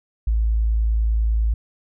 sine tone, 55 Hz, A1, in tune, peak -16 dBFS, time 0.27-1.54 s, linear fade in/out 5 ms, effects none

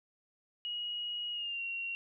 sine tone with pitch glide, 2896 to 2748 Hz, F#7 to F7, -38 to -29 cents, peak -35 dBFS, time 0.65-1.95 s, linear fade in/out 0 ms, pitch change -91 cents, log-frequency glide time 1.32-1.62 s, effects none

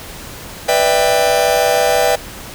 45% pulse chord, E minor seventh, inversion second, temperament just, 494.4 / 593.3 / 659.3 / 791.1 Hz, B4 / D5 / E5 / G5, +2 / +18 / 0 / +16 cents, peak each -17 dBFS, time 0.68-2.16 s, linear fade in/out 10 ms, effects pink hiss -32 dBFS RMS until 2.54 s

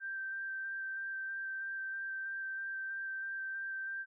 sine tone with vibrato, 1568 Hz, G6, in tune, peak -37 dBFS, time 0-4.06 s, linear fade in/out 50 ms, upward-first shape square, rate 3.1 Hz, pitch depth 9 cents each way, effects none

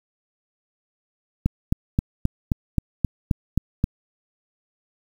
click train, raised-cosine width 5 ms, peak -6 dBFS, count 10, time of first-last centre 1.46-3.841 s, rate 3.78 Hz, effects 7-bit

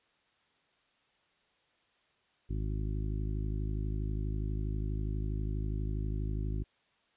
harmonic tone, 52.3 Hz, G#1, 13 cents sharp, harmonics 1 / 2 / 3 / 4 / 5 / 6 / 7, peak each -33 / -37 / -42 / -49 / -46 / -48 / -49 dBFS, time 2.49-6.64 s, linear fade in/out 20 ms, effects white hiss -71 dBFS RMS until 7.16 s + resampled to 8000 Hz

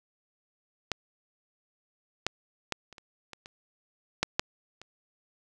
clicks, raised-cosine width 0.2 ms, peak -11 / -9 / -12 / -30 / -30 / -25 / -27 / -7 / -6 / -28 dBFS, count 10, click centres 0.917 / 2.266 / 2.723 / 2.927 / 2.982 / 3.333 / 3.459 / 4.23 / 4.395 / 4.816 s, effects none

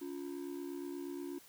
triangle ring-modulated tone, 318.4 Hz, D#4, 40 cents sharp, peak -35 dBFS, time 0.01-1.39 s, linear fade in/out 10 ms, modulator 34.2 Hz, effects white hiss -60 dBFS RMS until 1.48 s

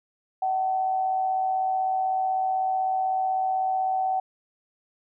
sine tone with amplitude modulation, 757 Hz, F#5, 39 cents sharp, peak -20 dBFS, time 0.42-4.2 s, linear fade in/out 5 ms, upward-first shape sine, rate 116 Hz, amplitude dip 45%, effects none

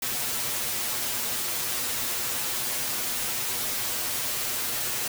white noise with comb filter, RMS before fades -29 dBFS, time 0.02-5.08 s, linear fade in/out 5 ms, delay 8.2 ms, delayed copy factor +0.8, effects none

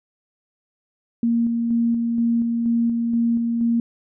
sine tone with tremolo, 233.1 Hz, A#3, in tune, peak -16 dBFS, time 1.23-3.8 s, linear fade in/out 2 ms, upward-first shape square, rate 2.1 Hz, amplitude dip 30%, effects none

